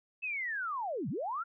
sine linear two-way sweep, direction down then up, 2643 to 117.4 to 1433 Hz, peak -33 dBFS, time 0.22-1.44 s, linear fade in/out 20 ms, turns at 1.09 s, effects none

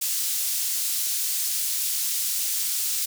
pink high-pass noise, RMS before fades -26 dBFS, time 0.01-3.06 s, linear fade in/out 10 ms, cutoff 5900 Hz, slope 12 dB/octave, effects none

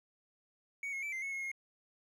triangle tone with pitch steps, 2239 / 2168 / 2320 / 2084 / 2194 / 2165 / 2149 Hz, C#7 / C#7 / D7 / C7 / C#7 / C#7 / C7, +17 / -39 / -22 / -7 / -18 / -41 / +46 cents, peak -35 dBFS, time 0.83-1.516 s, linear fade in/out 2 ms, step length 98 ms, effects none

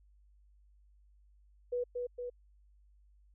sine tone with echo, 489.6 Hz, B4, 15 cents flat, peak -31 dBFS, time 1.72-1.84 s, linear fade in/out 10 ms, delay 230 ms, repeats 2, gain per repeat -3 dB, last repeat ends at 2.3 s, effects added 50 Hz sine -61 dBFS peak until 3.34 s

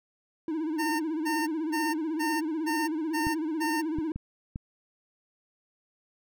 triangle tone with vibrato, 315.7 Hz, D#4, 25 cents sharp, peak -26 dBFS, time 0.48-4.12 s, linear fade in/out 2 ms, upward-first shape sine, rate 16 Hz, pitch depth 95 cents each way
25% pulse tone bursts, 910 Hz, A#5, 42 cents flat, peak -25 dBFS, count 7, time 0.78-3.82 s, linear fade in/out 20 ms, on 220 ms, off 250 ms
clicks, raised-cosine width 5 ms, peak -22 dBFS, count 4, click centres 3.269 / 3.986 / 4.16 / 4.559 s
effects none

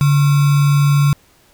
sine tone with sample-and-hold, 143.4 Hz, D3, 41 cents flat, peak -9 dBFS, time 0.01-1.13 s, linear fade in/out 0 ms, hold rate 1225 Hz, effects pink hiss -52 dBFS RMS until 1.53 s

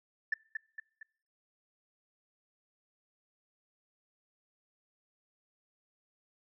sine tone with echo, 1760 Hz, A6, in tune, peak -26 dBFS, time 0.32-0.34 s, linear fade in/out 5 ms, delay 230 ms, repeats 3, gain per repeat -6 dB, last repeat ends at 1.03 s, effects noise-tail reverb RT60 0.6 s tail -25 dB re dry + tanh soft clip ceiling -23 dBFS

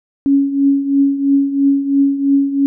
sine tone with tremolo, 277.8 Hz, C#4, 4 cents sharp, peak -7 dBFS, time 0.26-2.66 s, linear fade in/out 0 ms, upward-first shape triangle, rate 3 Hz, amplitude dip 75%, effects none

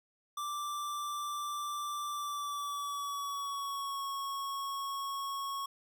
square tone with pitch glide, 1174.7 to 1102.4 Hz, D6 to C#6, 0 to -10 cents, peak -36 dBFS, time 0.37-5.66 s, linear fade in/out 5 ms, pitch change -110 cents, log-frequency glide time 2.1-4.05 s, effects 12-bit

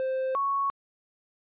triangle / sine tone pair in turn, 523.3 / 1108.8 Hz, C5 / C#6, 0 / 0 cents, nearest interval octave + minor second, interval 1300 cents, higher second, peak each -24 dBFS, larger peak neither, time 0-0.35 / 0.35-0.7 s, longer neither, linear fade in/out 0 ms, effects resampled to 8000 Hz

